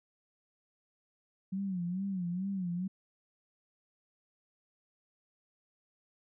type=tone with vibrato; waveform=sine; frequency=185 Hz; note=F#3; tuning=in tune; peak=-32 dBFS; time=1.52-2.88 s; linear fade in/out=10 ms; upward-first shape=sine; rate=2.3 Hz; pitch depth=120 cents each way; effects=none